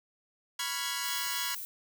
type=chord; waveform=10% pulse; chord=C# dominant seventh; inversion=third; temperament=equal; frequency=987.8 / 1108.7 / 1396.9 / 1661.2 Hz; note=B5 / C#6 / E#6 / G#6; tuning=0 / 0 / 0 / 0 cents; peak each=-28 / -31 / -31 / -28 dBFS; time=0.59-1.55 s; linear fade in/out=5 ms
type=noise; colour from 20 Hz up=violet; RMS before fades=-40 dBFS; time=1.04-1.65 s; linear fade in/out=0 ms
effects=none

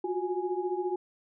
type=tone cluster; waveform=sine; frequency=356 / 370.5 / 832 Hz; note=F4 / F#4 / G#5; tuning=+33 / +2 / +3 cents; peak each=-32 / -32 / -36 dBFS; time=0.04-0.96 s; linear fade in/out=5 ms; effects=none

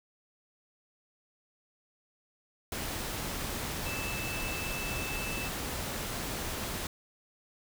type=tone in noise; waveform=sine; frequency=2637 Hz; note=E7; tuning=in tune; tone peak=-38 dBFS; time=3.86-5.48 s; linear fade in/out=2 ms; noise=pink; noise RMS=-36 dBFS; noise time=2.72-6.87 s; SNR=-5 dB; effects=none

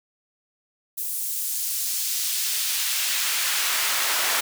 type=noise with high-pass filter sweep; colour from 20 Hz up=pink; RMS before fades=-25 dBFS; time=0.97-4.41 s; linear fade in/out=10 ms; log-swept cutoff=11000 to 920 Hz; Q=0.72; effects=none

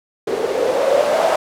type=noise with low-pass filter sweep; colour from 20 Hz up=violet; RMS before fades=-17 dBFS; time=0.27-1.36 s; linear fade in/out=5 ms; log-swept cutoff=420 to 670 Hz; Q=7.2; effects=none

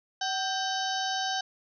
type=harmonic tone with a mistuned harmonic; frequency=762 Hz; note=G5; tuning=49 cents flat; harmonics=1 / 2 / 4 / 5 / 6 / 7 / 8; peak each=-31 / -34 / -37 / -38 / -39 / -39 / -40 dBFS; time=0.21-1.41 s; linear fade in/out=5 ms; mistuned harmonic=2; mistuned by=+57 cents; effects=none

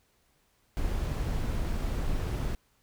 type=noise; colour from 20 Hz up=brown; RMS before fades=-30 dBFS; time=0.77-2.55 s; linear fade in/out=0 ms; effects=pink hiss -69 dBFS RMS until 2.82 s

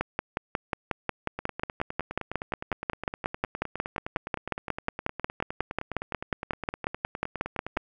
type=two click trains; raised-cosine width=0.5 ms; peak=-11 / -18 dBFS; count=44 / 63; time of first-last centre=0.01-7.772 / 1.39-7.769 s; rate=5.54 / 9.72 Hz; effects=none

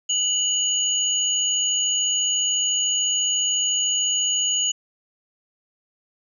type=tone pair together; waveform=sine; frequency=2954 / 6767 Hz; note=F#7 / G#8; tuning=-3 / +32 cents; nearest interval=octave + major second; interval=1435 cents; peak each=-22 dBFS; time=0.09-4.72 s; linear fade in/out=10 ms; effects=none

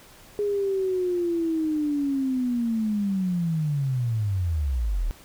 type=linear sweep; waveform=sine; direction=down; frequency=415.3 to 34.77 Hz; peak=-22 dBFS; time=0.39-5.11 s; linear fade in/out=0 ms; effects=pink hiss -50 dBFS RMS until 5.24 s

